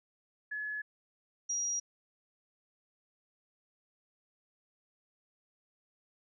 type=tone pair in turn; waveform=sine; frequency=1704 / 5732 Hz; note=G#6 / F8; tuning=+44 / +44 cents; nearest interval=octave + major sixth; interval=2100 cents; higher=second; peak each=-35 / -31 dBFS; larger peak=second; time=0.51-0.82 / 1.49-1.8 s; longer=neither; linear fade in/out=10 ms; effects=none